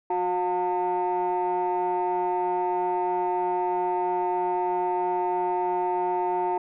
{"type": "tone cluster", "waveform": "sine", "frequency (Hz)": [362.3, 714, 902], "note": ["F#4", "F5", "A5"], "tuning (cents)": [-36, 38, 43], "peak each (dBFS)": [-26, -27, -25], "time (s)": [0.1, 6.58], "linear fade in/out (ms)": 5, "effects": ["tanh soft clip ceiling -18 dBFS"]}